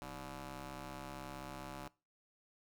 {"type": "ring-modulated tone", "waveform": "10% pulse", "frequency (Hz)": 138.59, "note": "C#3", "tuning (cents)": 0, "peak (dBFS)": -34, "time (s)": [0.02, 1.88], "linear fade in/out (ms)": 0, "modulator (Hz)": 448, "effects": ["noise-tail reverb RT60 0.3 s tail -22 dB re dry"]}